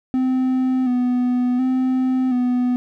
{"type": "tone with vibrato", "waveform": "triangle", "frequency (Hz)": 252.9, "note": "B3", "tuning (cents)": 41, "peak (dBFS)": -14, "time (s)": [0.14, 2.76], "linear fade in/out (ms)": 0, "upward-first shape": "square", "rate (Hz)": 0.69, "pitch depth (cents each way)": 34, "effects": []}